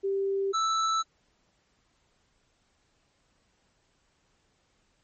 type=tone pair in turn; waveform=sine / square; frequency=392 / 1318.5 Hz; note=G4 / E6; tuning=0 / 0 cents; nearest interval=octave + major sixth; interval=2100 cents; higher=second; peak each=-25 dBFS; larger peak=neither; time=0.03-0.53 / 0.53-1.03 s; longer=neither; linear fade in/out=20 ms; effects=pink hiss -70 dBFS RMS until 5.03 s + MP3 32 kbps